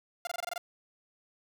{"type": "tone bursts", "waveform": "sawtooth", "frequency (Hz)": 698.5, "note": "F5", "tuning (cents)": 0, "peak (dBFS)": -29, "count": 8, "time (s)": [0.25, 0.579], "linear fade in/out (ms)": 2, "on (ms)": 21, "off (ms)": 23, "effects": []}